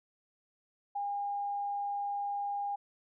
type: tone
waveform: sine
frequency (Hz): 810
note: G#5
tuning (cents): -43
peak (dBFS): -32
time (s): 0.95-2.76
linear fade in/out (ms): 10
effects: none